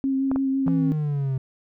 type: tone with vibrato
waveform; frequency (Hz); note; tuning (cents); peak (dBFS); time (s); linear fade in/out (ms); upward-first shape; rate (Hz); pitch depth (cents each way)
sine; 268.6; C4; +46; -20; 0.04-0.92; 0; sine; 6; 16
type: clicks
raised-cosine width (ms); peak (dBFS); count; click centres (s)
1; -16; 3; 0.315 / 0.36 / 0.68
type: linear sweep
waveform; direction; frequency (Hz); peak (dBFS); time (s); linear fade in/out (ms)
triangle; down; 170.7 to 129.9; -20; 0.66-1.38; 5
effects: none